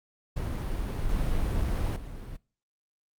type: noise with level steps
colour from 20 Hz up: brown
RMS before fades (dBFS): -30 / -27 / -39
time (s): 0.36-2.37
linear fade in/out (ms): 10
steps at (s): 1.09 / 1.96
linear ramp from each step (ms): 5
effects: noise-tail reverb RT60 0.4 s tail -24 dB re dry + Opus 48 kbps